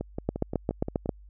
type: two click trains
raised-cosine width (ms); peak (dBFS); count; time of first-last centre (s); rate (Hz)
2; -18 / -12; 7 / 7; 0.01-1.059 / 0.29-1.092; 5.72 / 7.48
effects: added 50 Hz sine -47 dBFS peak until 1.29 s